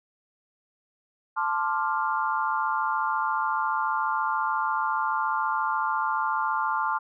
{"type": "chord", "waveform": "sine", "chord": "D minor seventh", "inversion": "second", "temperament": "equal with one note detuned", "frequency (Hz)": [880, 1046.5, 1180.8, 1396.9], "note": ["A5", "C6", "D6", "F6"], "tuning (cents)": [0, 0, 9, 0], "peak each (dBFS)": [-28, -29, -30, -30], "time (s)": [1.36, 6.99], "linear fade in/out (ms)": 20, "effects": []}